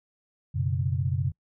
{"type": "chord", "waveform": "sine", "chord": "F# suspended fourth", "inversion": "none", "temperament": "equal", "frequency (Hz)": [92.5, 123.47, 138.59], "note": ["F#2", "B2", "C#3"], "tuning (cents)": [0, 0, 0], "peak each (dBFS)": [-28, -29, -28], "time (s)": [0.54, 1.32], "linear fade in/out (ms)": 20, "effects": ["noise-tail reverb RT60 0.1 s tail -24 dB re dry"]}